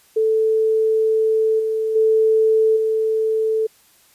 sine tone with level steps, 440 Hz, A4, in tune, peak -14 / -18 / -12 / -16 dBFS, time 0.16-3.67 s, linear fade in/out 10 ms, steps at 1.59 / 1.95 / 2.76 s, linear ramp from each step 10 ms, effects white hiss -54 dBFS RMS until 4.14 s + resampled to 32000 Hz

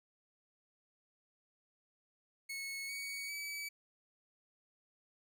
sawtooth tone with pitch steps, 2197 / 2243 / 2290 Hz, C#7 / C#7 / D7, -16 / +20 / -44 cents, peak -37 dBFS, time 2.49-3.69 s, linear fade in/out 10 ms, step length 400 ms, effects none

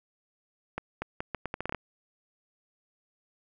accelerating click train, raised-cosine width 0.5 ms, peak -17 dBFS, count 11, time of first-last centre 0.78-1.747 s, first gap 240 ms, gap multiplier 0.77, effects none

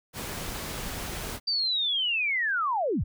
pink noise, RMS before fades -35 dBFS, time 0.13-1.4 s, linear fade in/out 50 ms
sine linear sweep, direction down, 4699 to 38.08 Hz, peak -24 dBFS, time 1.47-3.04 s, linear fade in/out 10 ms
effects none

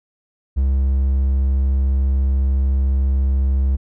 triangle tone, 67 Hz, C2, 42 cents sharp, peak -12 dBFS, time 0.56-3.77 s, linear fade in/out 20 ms, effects none

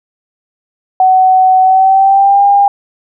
sine tone with pitch glide, 750 to 803.8 Hz, F#5 to G5, +23 to +43 cents, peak -4 dBFS, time 1-2.68 s, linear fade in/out 2 ms, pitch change +120 cents, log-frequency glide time 1.61-2.44 s, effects none

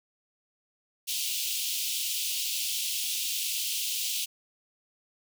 pink high-pass noise, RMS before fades -31 dBFS, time 1.07-4.26 s, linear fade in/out 20 ms, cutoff 2700 Hz, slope 48 dB/octave, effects none

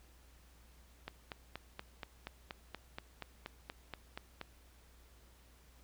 click train, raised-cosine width 0.3 ms, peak -26 dBFS, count 15, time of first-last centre 1.08-4.413 s, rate 4.2 Hz, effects added 60 Hz sine -61 dBFS peak until 5.83 s + pink hiss -66 dBFS RMS until 5.83 s

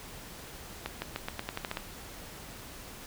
accelerating click train, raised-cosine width 0.3 ms, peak -17 dBFS, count 10, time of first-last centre 0.86-1.771 s, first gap 160 ms, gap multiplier 0.88, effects pink hiss -46 dBFS RMS until 3.06 s

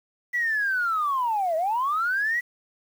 sine linear two-way sweep, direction down then up, 1975.5 to 622.3 to 1975.5 Hz, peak -21 dBFS, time 0.33-2.41 s, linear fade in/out 20 ms, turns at 1.56 s, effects tanh soft clip ceiling -17 dBFS + 8-bit

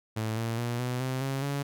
sawtooth tone with pitch steps, 110 / 114.67 / 119.54 / 124.62 / 129.91 / 135.43 / 141.18 Hz, A2 / A#2 / A#2 / B2 / C3 / C#3 / C#3, 0 / -28 / +44 / +16 / -12 / -40 / +32 cents, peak -25 dBFS, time 0.16-1.63 s, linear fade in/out 10 ms, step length 210 ms, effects none

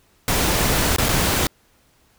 pink noise with dropouts, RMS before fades -19 dBFS, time 0.28-1.47 s, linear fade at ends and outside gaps 1 ms, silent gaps 0.963-0.983 / 1.086-1.09 s, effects pink hiss -59 dBFS RMS until 2.18 s

